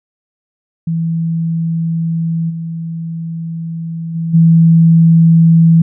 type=tone with level steps; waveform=sine; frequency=164.81 Hz; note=E3; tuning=in tune; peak=-13 / -19 / -15 / -4 dBFS; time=0.87-5.82 s; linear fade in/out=5 ms; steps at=2.49 / 4.14 / 4.33 s; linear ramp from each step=20 ms; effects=none